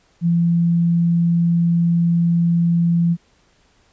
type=tone; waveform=sine; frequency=170 Hz; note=F3; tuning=46 cents flat; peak=-13 dBFS; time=0.21-3.17 s; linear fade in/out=50 ms; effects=pink hiss -58 dBFS RMS until 3.92 s + resampled to 16000 Hz